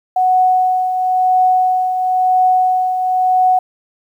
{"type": "tone with tremolo", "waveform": "sine", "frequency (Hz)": 740, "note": "F#5", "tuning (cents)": 0, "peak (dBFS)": -8, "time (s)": [0.16, 3.59], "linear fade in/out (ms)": 5, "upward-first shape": "triangle", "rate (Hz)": 0.98, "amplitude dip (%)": 55, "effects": ["8-bit"]}